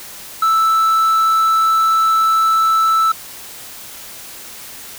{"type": "tone", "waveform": "triangle", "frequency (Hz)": 1318.5, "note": "E6", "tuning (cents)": 0, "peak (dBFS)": -9, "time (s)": [0.42, 3.12], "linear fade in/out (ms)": 5, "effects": ["white hiss -34 dBFS RMS until 4.98 s"]}